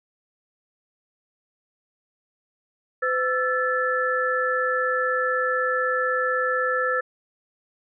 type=tone cluster; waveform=sine; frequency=508 / 1332 / 1740 Hz; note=B4 / E6 / A6; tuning=+49 / +18 / -20 cents; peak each=-25 dBFS; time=3.02-7.01 s; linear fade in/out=10 ms; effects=none